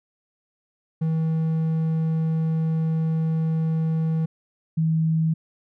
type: tone pair in turn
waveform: triangle / sine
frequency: 160.6 / 160.6 Hz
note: E3 / E3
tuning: -45 / -45 cents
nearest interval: unison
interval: 0 cents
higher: neither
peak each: -18 dBFS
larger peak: neither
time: 1.01-4.26 / 4.77-5.34 s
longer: first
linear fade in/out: 10 ms
effects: none